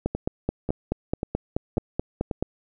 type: two click trains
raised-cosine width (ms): 2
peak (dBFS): -10 / -13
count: 12 / 5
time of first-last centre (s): 0.06-2.426 / 0.15-2.312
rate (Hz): 4.65 / 1.85
effects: none